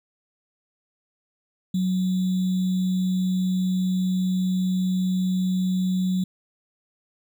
sine tone with sample-and-hold, 185 Hz, F#3, in tune, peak -20 dBFS, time 1.74-6.24 s, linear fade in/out 5 ms, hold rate 3675 Hz, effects none

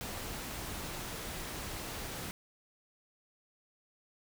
pink noise, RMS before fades -41 dBFS, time 0.01-2.31 s, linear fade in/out 0 ms, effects none

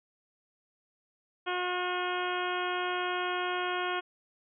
harmonic tone, 360.3 Hz, F#4, 46 cents flat, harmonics 1 / 2 / 3 / 4 / 5 / 6 / 7 / 8 / 9, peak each -35 / -36 / -36 / -36 / -43 / -44 / -42 / -43 / -42 dBFS, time 1.46-4.01 s, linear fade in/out 20 ms, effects none

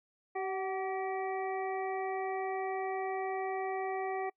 harmonic tone with a mistuned harmonic, 384.4 Hz, G4, 34 cents flat, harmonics 1 / 2 / 3 / 5 / 6, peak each -36 / -36 / -45 / -45 / -48 dBFS, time 0.35-4.3 s, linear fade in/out 10 ms, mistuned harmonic 2, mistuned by -33 cents, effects noise-tail reverb RT60 0.1 s tail -26 dB re dry

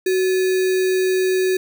sine tone with sample-and-hold, 372.6 Hz, F#4, 12 cents sharp, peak -15 dBFS, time 0.06-1.57 s, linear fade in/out 5 ms, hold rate 2100 Hz, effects none

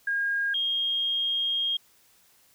sine tone pair in turn, 1624 / 3240 Hz, G#6 / G#7, -39 / -43 cents, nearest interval octave, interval 1196 cents, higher second, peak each -24 dBFS, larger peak neither, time 0.07-0.54 / 0.54-1.77 s, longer second, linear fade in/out 5 ms, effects white hiss -61 dBFS RMS until 2.54 s

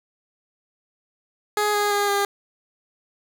15% pulse tone with pitch steps, 418.2 / 412.9 / 407.7 / 402.6 Hz, G#4 / G#4 / G#4 / G4, +12 / -10 / -32 / +46 cents, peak -13 dBFS, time 1.57-2.25 s, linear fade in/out 2 ms, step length 170 ms, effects none

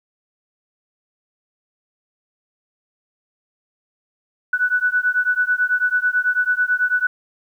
sine beating tone pair, 1480 / 1489.1 Hz, F#6 / F#6, 0 / +11 cents, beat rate 9.1 Hz, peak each -19 dBFS, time 4.53-7.07 s, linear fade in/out 5 ms, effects 9-bit

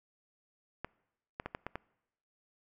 clicks, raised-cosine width 0.5 ms, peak -22 dBFS, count 6, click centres 0.846 / 1.399 / 1.46 / 1.549 / 1.666 / 1.756 s, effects noise-tail reverb RT60 0.9 s tail -24 dB re dry

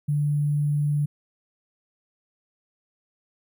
sine tone with sample-and-hold, 146.83 Hz, D3, in tune, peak -20 dBFS, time 0.08-1.06 s, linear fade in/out 10 ms, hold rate 11025 Hz, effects none

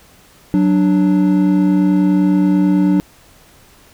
triangle tone pair together, 185.4 / 294.8 Hz, F#3 / D4, +4 / +7 cents, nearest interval minor sixth, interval 803 cents, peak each -11 dBFS, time 0.54-3 s, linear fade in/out 0 ms, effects pink hiss -47 dBFS RMS until 3.93 s

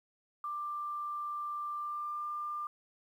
sine tone with pitch glide, 1184 to 1195 Hz, D6 to D6, +14 to +30 cents, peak -35 dBFS, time 0.44-2.67 s, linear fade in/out 2 ms, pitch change +16 cents, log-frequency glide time 1.71-2.25 s, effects 11-bit

